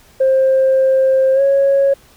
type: tone with pitch glide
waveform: sine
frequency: 529 to 551.5 Hz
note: C5 to C#5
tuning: +19 to -9 cents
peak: -8 dBFS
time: 0.2-1.94 s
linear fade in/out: 10 ms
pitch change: +72 cents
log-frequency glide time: 1.34-1.41 s
effects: tanh soft clip ceiling -6 dBFS + pink hiss -48 dBFS RMS until 2.16 s